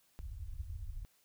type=low-pass noise; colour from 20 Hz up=pink; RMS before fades=-43 dBFS; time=0.19-1.05 s; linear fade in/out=0 ms; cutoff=100 Hz; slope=48 dB/octave; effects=white hiss -71 dBFS RMS until 1.24 s